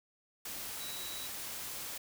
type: tone in noise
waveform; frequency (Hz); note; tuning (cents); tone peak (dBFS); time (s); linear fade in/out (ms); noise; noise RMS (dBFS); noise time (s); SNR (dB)
sine; 3900; B7; -23; -45; 0.8-1.27; 5; white; -42; 0.45-1.98; -6
effects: none